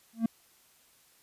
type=tone with exponential growth; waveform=triangle; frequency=227.4 Hz; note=A#3; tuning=43 cents flat; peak=-18 dBFS; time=0.13-0.26 s; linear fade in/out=5 ms; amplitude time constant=27 ms; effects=white hiss -63 dBFS RMS until 1.22 s + resampled to 32000 Hz